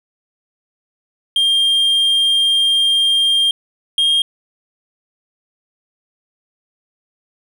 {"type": "tone pair in turn", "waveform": "triangle", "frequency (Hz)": [3202, 3228], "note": ["G7", "G#7"], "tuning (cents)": [36, -50], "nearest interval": "unison", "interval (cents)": 14, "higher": "second", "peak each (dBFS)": -10, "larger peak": "neither", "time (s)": [[1.36, 3.51], [3.98, 4.22]], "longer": "first", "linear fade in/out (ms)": 2, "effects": []}